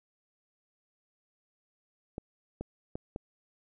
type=clicks; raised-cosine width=2 ms; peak=-23 dBFS; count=4; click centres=2.181 / 2.61 / 2.955 / 3.161 s; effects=none